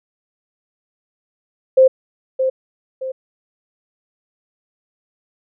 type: tone with echo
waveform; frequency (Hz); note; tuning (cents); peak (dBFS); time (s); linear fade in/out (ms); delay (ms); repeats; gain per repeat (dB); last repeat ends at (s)
sine; 523.3; C5; 0; -6; 1.77-1.88; 10; 620; 2; -8; 3.12
effects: none